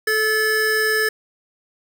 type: tone pair together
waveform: square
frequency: 434.9 / 1729 Hz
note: A4 / A6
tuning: -20 / -31 cents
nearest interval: 2 octaves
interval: 2389 cents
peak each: -22 / -19 dBFS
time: 0.07-1.09 s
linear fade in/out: 5 ms
effects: none